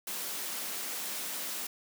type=high-pass noise; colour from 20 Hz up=white; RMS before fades=-37 dBFS; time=0.07-1.67 s; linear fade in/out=5 ms; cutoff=170 Hz; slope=96 dB/octave; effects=none